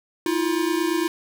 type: tone pair together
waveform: square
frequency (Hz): 320.4 / 349.2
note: E4 / F4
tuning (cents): -49 / 0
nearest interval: minor second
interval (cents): 149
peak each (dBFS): -24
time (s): 0.26-1.08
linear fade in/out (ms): 2
effects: none